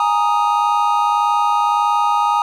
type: chord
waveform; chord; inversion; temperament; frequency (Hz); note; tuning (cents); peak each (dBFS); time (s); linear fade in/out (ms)
triangle; Ab suspended second; none; equal; 830.6 / 932.3 / 1244.5; Ab5 / Bb5 / Eb6; 0 / 0 / 0; -16; 0-2.42; 2
effects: none